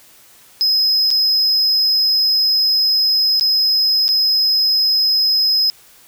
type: tone with dropouts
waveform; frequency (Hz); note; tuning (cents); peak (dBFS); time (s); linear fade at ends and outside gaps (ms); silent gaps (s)
triangle; 5090; D#8; +39; -11; 0.61-5.7; 0; 1.105-1.112 / 3.397-3.41 / 4.081-4.089
effects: white hiss -47 dBFS RMS until 6.07 s